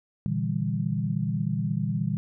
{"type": "chord", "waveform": "sine", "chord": "E half-diminished seventh", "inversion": "second", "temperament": "just", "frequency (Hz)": [118.67, 148.33, 164.81, 197.78], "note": ["Bb2", "D3", "E3", "G3"], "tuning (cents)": [31, 18, 0, 16], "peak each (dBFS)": -30, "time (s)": [0.26, 2.17], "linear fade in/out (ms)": 0, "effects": []}